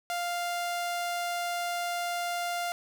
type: tone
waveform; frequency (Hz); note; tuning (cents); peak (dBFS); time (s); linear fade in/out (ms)
sawtooth; 698.5; F5; 0; -26; 0.1-2.72; 0
effects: none